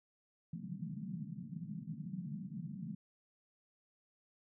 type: band-pass noise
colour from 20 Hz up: pink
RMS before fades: -44 dBFS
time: 0.53-2.95 s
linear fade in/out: 5 ms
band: 150 to 210 Hz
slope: 48 dB/octave
effects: none